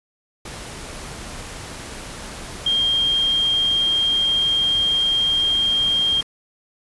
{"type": "tone in noise", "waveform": "sine", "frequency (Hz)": 3207, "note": "G7", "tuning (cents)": 39, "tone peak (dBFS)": -16, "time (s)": [2.66, 6.21], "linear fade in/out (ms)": 5, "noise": "pink", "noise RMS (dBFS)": -34, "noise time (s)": [0.45, 6.23], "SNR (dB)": 15, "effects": ["resampled to 24000 Hz"]}